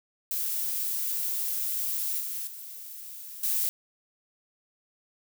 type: noise with level steps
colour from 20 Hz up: violet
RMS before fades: -30 / -34 / -42 / -27 dBFS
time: 0.31-3.69 s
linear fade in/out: 0 ms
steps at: 2.2 / 2.47 / 3.43 s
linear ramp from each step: 5 ms
effects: none